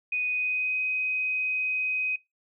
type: tone with pitch glide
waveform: sine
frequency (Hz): 2489 to 2515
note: D#7 to D#7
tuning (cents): 0 to +18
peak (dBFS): -25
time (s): 0.12-2.16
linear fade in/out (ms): 5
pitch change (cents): +18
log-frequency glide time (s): 0.27-0.78
effects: noise-tail reverb RT60 0.2 s tail -23 dB re dry